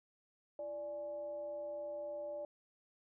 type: tone with frequency modulation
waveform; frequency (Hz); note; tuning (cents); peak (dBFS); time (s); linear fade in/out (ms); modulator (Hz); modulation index
sine; 587.3; D5; 0; -40; 0.59-2.45; 2; 251; 0.34
effects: none